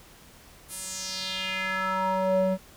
square tone with band-pass filter sweep, 188.6 Hz, F#3, 33 cents sharp, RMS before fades -28 dBFS, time 0.68-2.58 s, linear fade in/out 50 ms, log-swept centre 11000 to 390 Hz, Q 2.9, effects pink hiss -52 dBFS RMS until 2.76 s

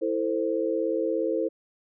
sine chord, A minor, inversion second, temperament equal with one note detuned, 329.6 / 446.4 / 523.3 Hz, E4 / A4 / C5, 0 / +25 / 0 cents, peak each -28 dBFS, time 0.01-1.49 s, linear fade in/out 20 ms, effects none

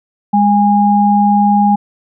sine tone pair together, 204.8 / 819.8 Hz, G#3 / G#5, -24 / -23 cents, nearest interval 2 octaves, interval 2401 cents, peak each -10 dBFS, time 0.33-1.76 s, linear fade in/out 10 ms, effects none

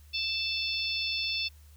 harmonic tone, 882 Hz, A5, 4 cents sharp, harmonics 3 / 4 / 5 / 6, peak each -33 / -34 / -35 / -36 dBFS, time 0.13-1.49 s, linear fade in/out 20 ms, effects added 74 Hz sine -51 dBFS peak until 1.76 s + white hiss -63 dBFS RMS until 1.76 s

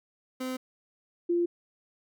30% pulse / sine tone pair in turn, 257.3 / 345.9 Hz, C4 / F4, -29 / -17 cents, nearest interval perfect fourth, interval 512 cents, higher second, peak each -29 / -23 dBFS, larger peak second, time 0.4-0.57 / 1.29-1.46 s, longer neither, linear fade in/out 10 ms, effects none

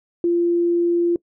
sine tone, 344.5 Hz, F4, 24 cents flat, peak -15 dBFS, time 0.24-1.16 s, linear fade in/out 2 ms, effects noise-tail reverb RT60 0.1 s tail -22 dB re dry

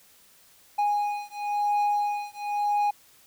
triangle beating tone pair, 825 / 825.97 Hz, G#5 / G#5, -12 / -10 cents, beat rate 0.97 Hz, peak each -25 dBFS, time 0.78-2.91 s, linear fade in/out 10 ms, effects white hiss -57 dBFS RMS until 3.26 s

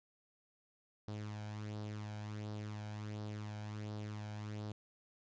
sawtooth tone with flanger, 105.5 Hz, G#2, 28 cents sharp, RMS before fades -44 dBFS, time 1.08-4.72 s, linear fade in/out 0 ms, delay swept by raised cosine 0.21 to 1.31 ms, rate 1.4 Hz, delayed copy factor +0.55, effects resampled to 16000 Hz

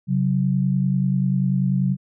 sine tone pair together, 135.82 / 186.1 Hz, C#3 / F#3, -35 / +10 cents, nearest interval perfect fourth, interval 545 cents, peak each -20 / -20 dBFS, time 0.07-1.97 s, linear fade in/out 50 ms, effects none

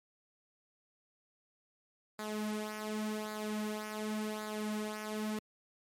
sawtooth tone with flanger, 213.6 Hz, G#3, 49 cents sharp, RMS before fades -38 dBFS, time 2.19-5.39 s, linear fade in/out 2 ms, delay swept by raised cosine 0.34 to 4.44 ms, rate 0.89 Hz, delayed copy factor -0.65, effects MP3 64 kbps

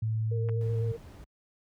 sine tone with pitch glide, 110.4 to 111.04 Hz, A2 to A2, +6 to +16 cents, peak -26 dBFS, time 0.02-0.92 s, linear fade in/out 5 ms, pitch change +10 cents, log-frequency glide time 0.41-0.61 s
sine tone with vibrato, 459.9 Hz, A#4, 23 cents flat, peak -35 dBFS, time 0.31-0.97 s, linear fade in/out 10 ms, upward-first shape square, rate 7.9 Hz, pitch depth 17 cents each way
clicks, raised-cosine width 0.5 ms, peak -30 dBFS, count 2, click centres 0.488 / 0.494 s
brown noise, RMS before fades -44 dBFS, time 0.61-1.24 s, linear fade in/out 0 ms
effects high-pass 60 Hz 12 dB/octave

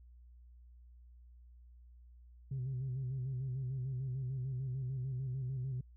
sine tone with vibrato, 129.9 Hz, C3, 12 cents flat, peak -34 dBFS, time 2.51-5.81 s, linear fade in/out 5 ms, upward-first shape square, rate 6.7 Hz, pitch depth 60 cents each way, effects tanh soft clip ceiling -33 dBFS + added 60 Hz sine -55 dBFS peak until 5.96 s

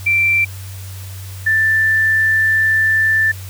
sine tone pair in turn, 2349 / 1768.9 Hz, D7 / A6, 0 / +9 cents, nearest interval perfect fourth, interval 491 cents, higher first, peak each -11 dBFS, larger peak neither, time 0.06-0.45 / 1.46-3.32 s, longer second, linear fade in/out 10 ms, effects added 95 Hz sine -28 dBFS peak until 3.49 s + white hiss -38 dBFS RMS until 3.49 s

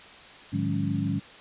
sine tone cluster, 107.4 / 152.5 / 180.3 / 205.8 / 278.1 Hz, A2 / D#3 / F#3 / G#3 / C#4, -41 / -34 / -45 / -16 / +6 cents, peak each -31 dBFS, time 0.52-1.2 s, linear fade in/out 20 ms, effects white hiss -47 dBFS RMS until 1.4 s + resampled to 8000 Hz

